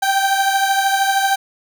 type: beating tone pair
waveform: 30% pulse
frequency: 779 / 792 Hz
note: G5 / G5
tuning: -11 / +18 cents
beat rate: 13 Hz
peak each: -13 / -18 dBFS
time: 0.02-1.36 s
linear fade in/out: 10 ms
effects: none